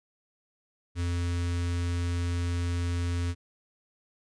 square tone with notch filter, 86.9 Hz, F2, 8 cents flat, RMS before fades -29 dBFS, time 0.95-3.35 s, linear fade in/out 50 ms, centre 700 Hz, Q 0.84, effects resampled to 22050 Hz

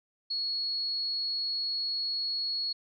sine tone, 4344 Hz, C#8, 36 cents flat, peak -29 dBFS, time 0.3-2.73 s, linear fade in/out 10 ms, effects none

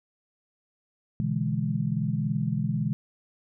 sine chord, E dominant seventh, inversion second, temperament equal, 123.47 / 146.83 / 164.81 / 207.7 Hz, B2 / D3 / E3 / G#3, 0 / 0 / 0 / 0 cents, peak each -30 dBFS, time 1.2-2.93 s, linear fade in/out 0 ms, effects none

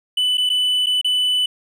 triangle tone with dropouts, 2990 Hz, F#7, 17 cents sharp, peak -14 dBFS, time 0.17-1.46 s, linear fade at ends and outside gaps 5 ms, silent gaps 0.373-0.379 / 0.493-0.499 / 0.861-0.867 / 1.014-1.045 s, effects none

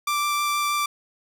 sawtooth tone with vibrato, 1174.7 Hz, D6, in tune, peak -18 dBFS, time 0.07-0.86 s, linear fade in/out 5 ms, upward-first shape triangle, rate 6.3 Hz, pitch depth 8 cents each way, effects none

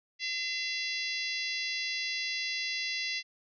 harmonic tone with a mistuned harmonic, 680 Hz, F5, 46 cents flat, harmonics 3 / 4 / 5 / 6 / 7 / 8 / 9, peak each -36 / -38 / -41 / -40 / -38 / -45 / -46 dBFS, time 0.19-3.23 s, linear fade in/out 50 ms, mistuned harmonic 8, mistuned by -28 cents, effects none

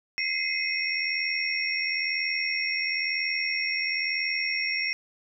sine tone cluster, 2048 / 2129 / 2523 / 5520 Hz, C7 / C7 / D#7 / F8, -38 / +30 / +23 / -21 cents, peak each -31 dBFS, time 0.18-4.93 s, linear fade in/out 0 ms, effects none

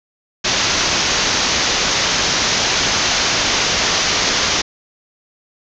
white low-pass noise, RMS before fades -17 dBFS, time 0.44-4.62 s, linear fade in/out 10 ms, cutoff 6600 Hz, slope 96 dB/octave, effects none

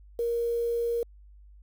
sine tone with quantisation, 470 Hz, A#4, 14 cents sharp, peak -25 dBFS, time 0.19-1.03 s, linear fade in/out 2 ms, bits 8, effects added 50 Hz sine -49 dBFS peak until 1.62 s

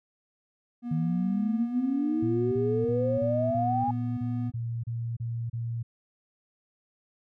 triangle tone with pitch glide, 240 to 245.8 Hz, B3 to B3, -49 to -8 cents, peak -29 dBFS, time 0.82-4.52 s, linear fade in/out 50 ms, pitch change +41 cents, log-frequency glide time 1.19-4.13 s
sine exponential sweep, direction up, 155 to 830.6 Hz, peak -25 dBFS, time 0.91-3.91 s, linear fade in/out 5 ms
sine tone bursts, 116.54 Hz, A#2, in tune, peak -29 dBFS, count 11, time 2.22-5.83 s, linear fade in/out 10 ms, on 300 ms, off 31 ms
effects none

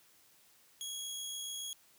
20% pulse tone with amplitude modulation, 3317 Hz, G#7, 3 cents flat, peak -33 dBFS, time 0.81-1.73 s, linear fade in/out 0 ms, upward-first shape sine, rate 67 Hz, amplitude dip 25%, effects white hiss -65 dBFS RMS until 1.98 s + high-pass 60 Hz 12 dB/octave

